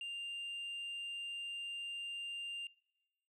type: tone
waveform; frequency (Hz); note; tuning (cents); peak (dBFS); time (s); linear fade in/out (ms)
sine; 2794; F7; 0; -38; 0.01-2.67; 2
effects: noise-tail reverb RT60 1.0 s tail -25 dB re dry + tanh soft clip ceiling -40 dBFS